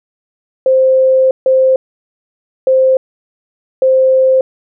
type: tone bursts at uneven times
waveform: sine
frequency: 523.3 Hz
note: C5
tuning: in tune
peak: -6 dBFS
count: 4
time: 0.66-1.31 / 1.46-1.76 / 2.67-2.97 / 3.82-4.41 s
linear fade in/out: 2 ms
effects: none